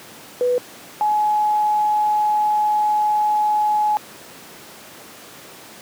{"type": "tone pair in turn", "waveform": "sine", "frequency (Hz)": [493.9, 844.7], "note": ["B4", "G#5"], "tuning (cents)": [0, 29], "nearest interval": "major sixth", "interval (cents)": 929, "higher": "second", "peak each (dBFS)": -15, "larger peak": "neither", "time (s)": [[0.41, 0.58], [1.01, 3.97]], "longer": "second", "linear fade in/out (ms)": 0, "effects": ["pink hiss -40 dBFS RMS until 5.81 s", "high-pass 200 Hz 12 dB/octave"]}